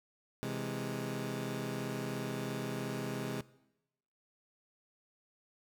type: chord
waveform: 20% pulse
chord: C augmented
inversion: none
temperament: equal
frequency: 130.81 / 164.81 / 207.7 Hz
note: C3 / E3 / G#3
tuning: 0 / 0 / 0 cents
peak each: -34 / -39 / -35 dBFS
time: 0.43-3.41 s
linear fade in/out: 0 ms
effects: noise-tail reverb RT60 0.9 s tail -20 dB re dry